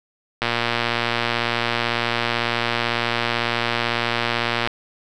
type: click train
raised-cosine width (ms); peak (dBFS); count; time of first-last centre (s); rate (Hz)
0.3; -4; 503; 0.42-4.674; 118
effects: none